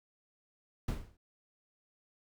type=noise with exponential decay; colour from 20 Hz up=brown; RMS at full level=-29 dBFS; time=0.88-1.17 s; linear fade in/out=5 ms; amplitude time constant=63 ms; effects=none